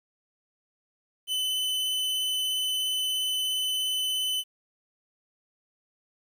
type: tone with vibrato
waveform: 45% pulse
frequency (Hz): 3023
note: F#7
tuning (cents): +36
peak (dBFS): -26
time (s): 1.27-4.44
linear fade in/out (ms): 50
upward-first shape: sine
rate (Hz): 17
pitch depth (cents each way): 9
effects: 10-bit